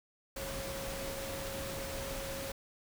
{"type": "tone in noise", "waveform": "sine", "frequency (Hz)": 545, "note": "C#5", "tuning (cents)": -29, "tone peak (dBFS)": -42, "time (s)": [0.36, 2.52], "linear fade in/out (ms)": 5, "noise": "pink", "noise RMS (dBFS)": -41, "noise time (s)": [0.36, 2.52], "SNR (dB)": -4, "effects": []}